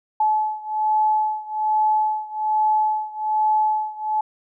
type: beating tone pair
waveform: sine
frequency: 859 / 860.2 Hz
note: A5 / A5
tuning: -42 / -39 cents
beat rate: 1.2 Hz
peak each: -20 / -22 dBFS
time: 0.2-4.21 s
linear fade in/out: 5 ms
effects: none